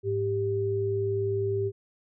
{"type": "tone pair together", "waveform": "sine", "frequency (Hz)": [105.1, 393.5], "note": ["G#2", "G4"], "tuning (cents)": [21, 7], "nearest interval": "octave + major seventh", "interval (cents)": 2286, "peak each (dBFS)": [-30, -26], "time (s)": [0.03, 1.72], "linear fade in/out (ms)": 50, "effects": []}